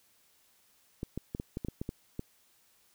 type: clicks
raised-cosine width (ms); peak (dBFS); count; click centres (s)
3; -22; 10; 1.031 / 1.176 / 1.349 / 1.399 / 1.571 / 1.648 / 1.685 / 1.815 / 1.891 / 2.194
effects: white hiss -67 dBFS RMS until 2.94 s